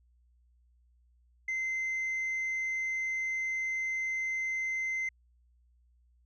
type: tone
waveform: sine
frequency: 2071 Hz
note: C7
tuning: 18 cents flat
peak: -28 dBFS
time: 1.48-5.09 s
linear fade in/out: 5 ms
effects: tanh soft clip ceiling -29 dBFS + added 60 Hz sine -63 dBFS peak until 6.25 s